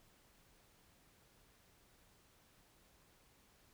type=silence; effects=pink hiss -69 dBFS RMS until 3.73 s